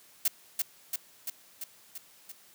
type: noise with echo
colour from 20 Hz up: blue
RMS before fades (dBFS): -25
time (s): 0.25-0.28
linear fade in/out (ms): 5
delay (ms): 340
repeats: 6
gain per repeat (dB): -3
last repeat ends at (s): 2.32
effects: white hiss -58 dBFS RMS until 2.54 s + high-pass 100 Hz 12 dB/octave